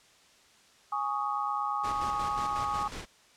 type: chord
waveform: sine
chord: Ab suspended fourth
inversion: none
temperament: equal with one note detuned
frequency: 830.6 / 1115.8 / 1244.5 Hz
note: Ab5 / Db6 / Eb6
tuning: 0 / +11 / 0 cents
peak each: -33 dBFS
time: 0.92-2.88 s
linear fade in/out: 5 ms
type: noise with tremolo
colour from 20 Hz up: pink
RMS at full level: -39 dBFS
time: 1.83-3.06 s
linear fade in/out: 20 ms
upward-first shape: square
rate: 5.5 Hz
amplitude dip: 45%
effects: white hiss -60 dBFS RMS until 3.36 s + low-pass 7000 Hz 12 dB/octave